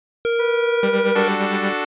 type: tone with pitch glide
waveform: square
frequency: 466.2 to 470.5 Hz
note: A#4 to A#4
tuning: 0 to +16 cents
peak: -18 dBFS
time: 0.25-1.28 s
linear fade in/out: 0 ms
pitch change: +16 cents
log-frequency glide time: 0.55-1.07 s
type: harmonic tone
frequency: 487.4 Hz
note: B4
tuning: 23 cents flat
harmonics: 1 / 2 / 3 / 4 / 5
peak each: -25 / -31 / -35 / -37 / -39 dBFS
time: 0.39-1.2 s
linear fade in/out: 10 ms
type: tone with tremolo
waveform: sawtooth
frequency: 197 Hz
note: G3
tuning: 9 cents sharp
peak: -15 dBFS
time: 0.83-1.73 s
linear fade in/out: 2 ms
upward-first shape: sine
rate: 8.7 Hz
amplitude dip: 75%
type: chord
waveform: 10% pulse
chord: D major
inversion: none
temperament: equal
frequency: 293.7 / 370 / 440 Hz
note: D4 / F#4 / A4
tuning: 0 / 0 / 0 cents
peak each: -17 / -17 / -16 dBFS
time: 1.15-1.85 s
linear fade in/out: 10 ms
effects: resampled to 8000 Hz